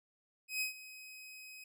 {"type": "tone with ADSR envelope", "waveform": "sawtooth", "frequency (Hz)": 2528, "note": "D#7", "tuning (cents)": 27, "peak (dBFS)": -29, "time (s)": [0.48, 1.64], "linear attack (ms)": 130, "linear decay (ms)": 120, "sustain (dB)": -17, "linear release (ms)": 4, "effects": []}